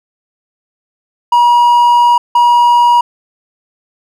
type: tone bursts at uneven times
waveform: triangle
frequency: 959 Hz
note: A#5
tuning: 49 cents sharp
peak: -3 dBFS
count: 2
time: 1.32-2.18 / 2.35-3.01 s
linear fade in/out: 5 ms
effects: none